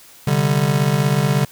square chord, C suspended second, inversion none, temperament just, 130.81 / 147.16 / 196.22 Hz, C3 / D3 / G3, 0 / +4 / +2 cents, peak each -21 / -18 / -22 dBFS, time 0.27-1.45 s, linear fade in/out 5 ms, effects white hiss -45 dBFS RMS until 1.51 s

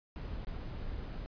brown noise with dropouts, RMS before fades -40 dBFS, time 0.16-1.26 s, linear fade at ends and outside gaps 0 ms, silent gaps 0.448-0.47 s, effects resampled to 11025 Hz

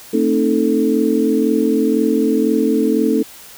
sine tone cluster, 226.2 / 268.1 / 312.1 / 440.2 Hz, A3 / C4 / D#4 / A4, +48 / +42 / +5 / +1 cents, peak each -18 dBFS, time 0.13-3.23 s, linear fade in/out 10 ms, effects white hiss -39 dBFS RMS until 3.57 s

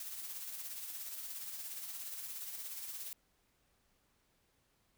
blue noise with tremolo, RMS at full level -43 dBFS, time 0-3.13 s, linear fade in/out 2 ms, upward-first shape sine, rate 17 Hz, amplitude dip 40%, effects pink hiss -75 dBFS RMS until 4.97 s

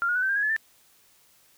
sine tone with pitch steps, 1390 / 1439.8 / 1491.5 / 1545 / 1600.4 / 1657.8 / 1717.2 / 1778.8 Hz, F6 / F#6 / F#6 / G6 / G6 / G#6 / A6 / A6, -9 / -48 / +13 / -26 / +35 / -4 / -43 / +18 cents, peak -22 dBFS, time 0.02-0.564 s, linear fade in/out 0 ms, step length 68 ms, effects white hiss -60 dBFS RMS until 1.57 s

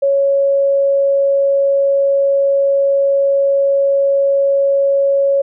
sine tone, 554.4 Hz, C#5, in tune, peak -10 dBFS, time 0.02-5.42 s, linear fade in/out 10 ms, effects none

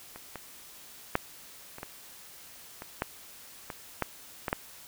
clicks, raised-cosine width 0.5 ms, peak -27 / -23 / -9 / -27 / -22 / -24 / -13 / -21 / -12 / -15 / -11 dBFS, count 11, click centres 0.16 / 0.357 / 1.154 / 1.784 / 1.831 / 2.821 / 3.021 / 3.702 / 4.023 / 4.482 / 4.529 s, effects white hiss -50 dBFS RMS until 4.87 s

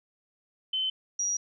sine tone pair in turn, 3061 / 5752 Hz, G7 / F#8, -42 / -50 cents, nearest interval major seventh, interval 1092 cents, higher second, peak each -26 / -26 dBFS, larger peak neither, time 0.73-0.9 / 1.19-1.37 s, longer second, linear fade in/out 5 ms, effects none

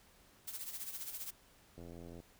blue noise with tremolo, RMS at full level -42 dBFS, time 0.47-1.31 s, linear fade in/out 10 ms, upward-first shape sine, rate 15 Hz, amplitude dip 65%
click train, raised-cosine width 2 ms, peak -38 dBFS, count 37, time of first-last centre 1.78-2.202 s, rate 85.3 Hz
effects pink hiss -65 dBFS RMS until 2.39 s

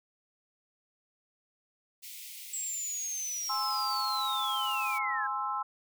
white high-pass noise, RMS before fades -45 dBFS, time 2.02-4.99 s, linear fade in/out 20 ms, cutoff 2000 Hz, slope 96 dB/octave
sine linear sweep, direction down, 7720 to 1588 Hz, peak -33 dBFS, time 2.53-5.27 s, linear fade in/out 5 ms
sine chord, Ab augmented, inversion none, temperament equal, 830.6 / 1046.5 / 1318.5 Hz, Ab5 / C6 / E6, 0 / 0 / 0 cents, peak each -36 / -34 / -34 dBFS, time 3.49-5.63 s, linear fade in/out 10 ms
effects none

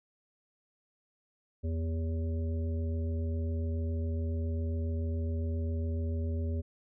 harmonic tone with a mistuned harmonic, 80.7 Hz, E2, 36 cents flat, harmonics 1 / 3 / 5 / 7, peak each -30 / -40 / -44 / -47 dBFS, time 1.63-6.62 s, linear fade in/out 20 ms, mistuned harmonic 1, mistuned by +51 cents, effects none

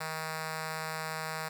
5% pulse tone with notch filter, 158.5 Hz, D#3, 32 cents sharp, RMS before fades -37 dBFS, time 0-1.49 s, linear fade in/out 10 ms, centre 320 Hz, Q 0.99, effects 9-bit

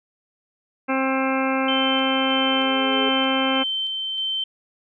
harmonic tone, 265.2 Hz, C4, 23 cents sharp, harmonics 1 / 2 / 3 / 4 / 5 / 6 / 8 / 9 / 10, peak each -23 / -26 / -28 / -29 / -30 / -31 / -32 / -33 / -33 dBFS, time 0.88-3.64 s, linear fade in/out 20 ms
sine tone with tremolo, 3100 Hz, G7, 20 cents flat, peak -22 dBFS, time 1.68-4.44 s, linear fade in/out 5 ms, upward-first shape square, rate 1.6 Hz, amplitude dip 25%
sine tone with exponential growth, 423.7 Hz, G#4, 35 cents sharp, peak -25 dBFS, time 1.84-3.09 s, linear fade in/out 1 ms, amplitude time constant 270 ms
effects none

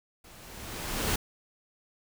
pink noise with level ramp, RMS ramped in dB -53 to -27 dBFS, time 0.24-1.16 s, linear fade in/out 5 ms, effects none

